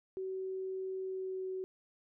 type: tone with pitch glide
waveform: sine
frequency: 378.4 to 375.4 Hz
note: F#4 to F#4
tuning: +39 to +25 cents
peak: -36 dBFS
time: 0.17-1.64 s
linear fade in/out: 0 ms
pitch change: -14 cents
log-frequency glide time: 1-1.48 s
effects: none